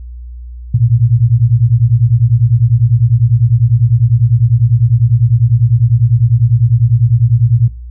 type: beating tone pair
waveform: sine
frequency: 112.2 / 122.2 Hz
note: A2 / B2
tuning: +34 / -18 cents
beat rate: 10 Hz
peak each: -10 dBFS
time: 0.74-7.68 s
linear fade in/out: 5 ms
effects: noise-tail reverb RT60 0.3 s tail -19 dB re dry + added 60 Hz sine -25 dBFS peak until 7.9 s